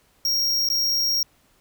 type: tone with dropouts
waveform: square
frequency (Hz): 5588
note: F8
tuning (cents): 0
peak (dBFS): -20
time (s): 0.25-1.23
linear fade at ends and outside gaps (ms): 2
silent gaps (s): 0.689-0.7
effects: pink hiss -61 dBFS RMS until 1.6 s